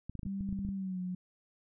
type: clicks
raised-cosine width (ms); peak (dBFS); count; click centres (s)
5; -28; 11; 0.096 / 0.153 / 0.193 / 0.232 / 0.264 / 0.408 / 0.49 / 0.527 / 0.59 / 0.65 / 0.689
type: tone with pitch glide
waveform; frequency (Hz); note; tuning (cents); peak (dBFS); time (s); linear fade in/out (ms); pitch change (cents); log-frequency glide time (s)
sine; 196 to 181.82; G3 to F#3; 0 to -30; -34; 0.25-1.15; 5; -130; 0.73-1
effects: none